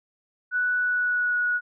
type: tone with pitch glide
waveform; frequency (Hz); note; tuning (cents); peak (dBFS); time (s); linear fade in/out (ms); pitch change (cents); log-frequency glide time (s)
sine; 1480 to 1460.5; F#6 to F#6; 0 to -23; -21; 0.51-1.61; 50; -23; 0.78-1.43
effects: none